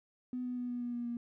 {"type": "tone with pitch steps", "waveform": "triangle", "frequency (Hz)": [250.2, 248, 245.9, 243.8, 241.7, 239.6, 237.5], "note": ["B3", "B3", "B3", "B3", "B3", "A#3", "A#3"], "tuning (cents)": [23, 7, -7, -22, -37, 48, 33], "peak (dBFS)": -31, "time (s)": [0.33, 1.17], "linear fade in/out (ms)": 2, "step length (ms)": 120, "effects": ["tanh soft clip ceiling -33 dBFS"]}